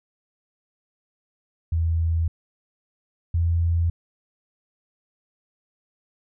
sine tone pair in turn, 82.41 / 84.38 Hz, E2 / E2, 0 / +41 cents, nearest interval unison, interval 41 cents, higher second, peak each -19 / -18 dBFS, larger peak second, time 1.72-2.28 / 3.34-3.9 s, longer neither, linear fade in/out 5 ms, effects none

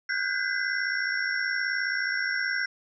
sine tone cluster, 1463 / 1558 / 1617 / 2019 / 5480 Hz, F#6 / G6 / G#6 / B6 / F8, -20 / -11 / -47 / +38 / -34 cents, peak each -33 / -30 / -32 / -32 / -36 dBFS, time 0.09-2.66 s, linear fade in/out 5 ms, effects none

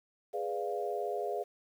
sine chord, G# diminished seventh, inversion none, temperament equal, 415.3 / 493.9 / 587.3 / 698.5 Hz, G#4 / B4 / D5 / F5, 0 / 0 / 0 / 0 cents, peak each -36 / -39 / -40 / -37 dBFS, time 0.33-1.44 s, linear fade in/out 20 ms, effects 10-bit

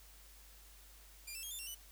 10% pulse tone with pitch steps, 2398 / 2660 / 3256 / 3543 / 2745 / 2975 Hz, D7 / E7 / G#7 / A7 / F7 / F#7, +36 / +15 / -35 / +11 / -31 / +9 cents, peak -36 dBFS, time 1.27-1.75 s, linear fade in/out 10 ms, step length 80 ms, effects added 50 Hz sine -59 dBFS peak until 1.91 s + white hiss -61 dBFS RMS until 1.91 s

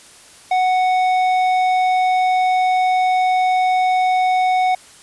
triangle tone with tanh clipping, 740 Hz, F#5, in tune, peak -15 dBFS, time 0.51-4.75 s, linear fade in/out 5 ms, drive 14 dB, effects white hiss -44 dBFS RMS until 5.02 s + resampled to 24000 Hz

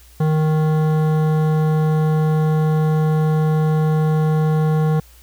triangle tone with hard clipping, 155.56 Hz, D#3, in tune, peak -16 dBFS, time 0.2-5 s, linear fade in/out 5 ms, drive 18 dB, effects added 60 Hz sine -45 dBFS peak until 5.22 s + white hiss -50 dBFS RMS until 5.22 s

